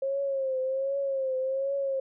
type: tone with vibrato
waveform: sine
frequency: 537 Hz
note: C5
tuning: 45 cents sharp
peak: -26 dBFS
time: 0.02-2 s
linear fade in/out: 5 ms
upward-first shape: triangle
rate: 1.3 Hz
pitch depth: 70 cents each way
effects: none